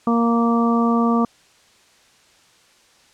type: harmonic tone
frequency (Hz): 233.1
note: A#3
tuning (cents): 0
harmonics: 1 / 2 / 3 / 4 / 5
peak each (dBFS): -16 / -24 / -26 / -28 / -23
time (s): 0.07-1.25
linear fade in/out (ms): 2
effects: white hiss -54 dBFS RMS until 3.13 s + low-pass 7000 Hz 12 dB/octave